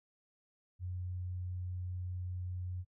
sine tone, 90.5 Hz, F#2, 38 cents flat, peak -37 dBFS, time 0.79-2.85 s, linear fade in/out 50 ms, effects noise-tail reverb RT60 0.1 s tail -25 dB re dry

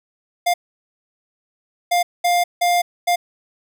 square tone bursts at uneven times, 703 Hz, F5, 11 cents sharp, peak -15 dBFS, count 5, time 0.46-0.54 / 1.91-2.03 / 2.24-2.44 / 2.61-2.82 / 3.07-3.16 s, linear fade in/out 10 ms, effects none

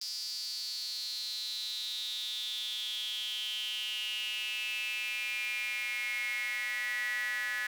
square tone with high-pass filter sweep, 114.2 Hz, A#2, 35 cents flat, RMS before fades -36 dBFS, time 0.01-7.67 s, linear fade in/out 5 ms, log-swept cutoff 4900 to 1800 Hz, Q 9.6, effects none

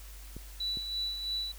clicks, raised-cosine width 3 ms, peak -30 dBFS, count 2, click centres 0.366 / 0.772 s
sine tone with tremolo, 3951 Hz, B7, in tune, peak -30 dBFS, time 0.6-1.52 s, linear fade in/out 5 ms, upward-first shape sine, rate 3 Hz, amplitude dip 50%
effects added 50 Hz sine -45 dBFS peak until 1.58 s + white hiss -53 dBFS RMS until 1.58 s

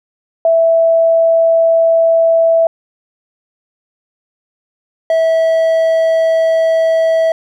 sine / triangle tone pair in turn, 659.3 / 651 Hz, E5 / E5, 0 / -22 cents, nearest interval unison, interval 22 cents, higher first, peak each -7 dBFS, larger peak neither, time 0.45-2.67 / 5.1-7.32 s, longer neither, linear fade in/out 2 ms, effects none

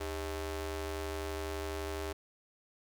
sawtooth ring-modulated tone, 236.1 Hz, A#3, 22 cents sharp, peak -29 dBFS, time 0-2.13 s, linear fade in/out 10 ms, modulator 164 Hz, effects none

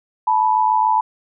sine tone pair together, 873 / 979.9 Hz, A5 / B5, -14 / -14 cents, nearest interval major second, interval 200 cents, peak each -16 dBFS, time 0.27-1.01 s, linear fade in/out 5 ms, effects none

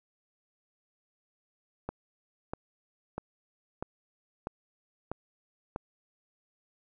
click train, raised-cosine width 1 ms, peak -20 dBFS, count 7, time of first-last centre 1.89-5.761 s, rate 1.55 Hz, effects none

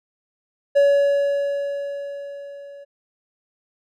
triangle tone with level ramp, 565 Hz, C#5, 33 cents sharp, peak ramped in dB -9 to -36 dBFS, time 0.75-2.85 s, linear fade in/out 20 ms, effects none

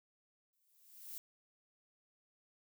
violet noise with exponential growth, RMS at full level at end -44 dBFS, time 0.53-1.18 s, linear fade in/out 0 ms, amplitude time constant 140 ms, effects none

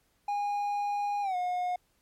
triangle tone with pitch glide, 818 to 720.4 Hz, G#5 to F#5, -26 to -46 cents, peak -26 dBFS, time 0.28-1.76 s, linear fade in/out 5 ms, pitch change -220 cents, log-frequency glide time 1.22-1.36 s, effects pink hiss -71 dBFS RMS until 2.01 s + MP3 64 kbps

